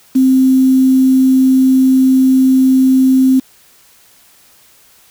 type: tone with quantisation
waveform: sine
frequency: 261.6 Hz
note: C4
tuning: in tune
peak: -6 dBFS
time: 0.15-3.4 s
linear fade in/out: 10 ms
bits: 5
effects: white hiss -47 dBFS RMS until 5.1 s